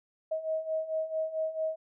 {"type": "beating tone pair", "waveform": "sine", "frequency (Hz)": [632, 636.5], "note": ["D#5", "D#5"], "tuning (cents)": [27, 39], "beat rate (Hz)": 4.5, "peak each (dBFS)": [-35, -31], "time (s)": [0.31, 1.76], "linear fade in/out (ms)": 10, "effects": []}